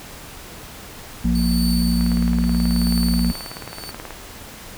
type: harmonic tone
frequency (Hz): 58.7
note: A#1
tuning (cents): +13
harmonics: 1 / 3 / 4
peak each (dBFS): -20 / -20 / -20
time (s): 1.24-3.32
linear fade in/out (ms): 10
type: tone with tremolo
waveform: sawtooth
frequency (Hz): 4512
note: C#8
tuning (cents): +30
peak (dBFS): -23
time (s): 1.35-3.91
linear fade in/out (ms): 2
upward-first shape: triangle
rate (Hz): 0.76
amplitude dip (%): 90
type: click train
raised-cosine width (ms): 0.5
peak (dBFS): -17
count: 40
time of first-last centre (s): 2.01-4.107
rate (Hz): 18.6
effects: pink hiss -38 dBFS RMS until 4.77 s